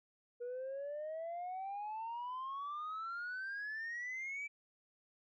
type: exponential sweep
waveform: sine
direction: up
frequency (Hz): 477.8 to 2328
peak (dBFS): -38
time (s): 0.4-4.48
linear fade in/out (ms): 20
effects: tanh soft clip ceiling -38 dBFS